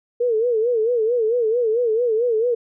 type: tone with vibrato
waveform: sine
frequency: 462.1 Hz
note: A#4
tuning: 15 cents flat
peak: -16 dBFS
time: 0.2-2.55 s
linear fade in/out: 10 ms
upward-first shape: sine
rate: 4.5 Hz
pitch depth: 120 cents each way
effects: none